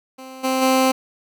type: tone with level steps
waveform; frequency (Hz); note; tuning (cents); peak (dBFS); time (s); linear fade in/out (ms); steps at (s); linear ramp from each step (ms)
15% pulse; 261.6; C4; 0; -29 / -12 / -8; 0.18-0.92; 10; 0.43 / 0.61; 20
effects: none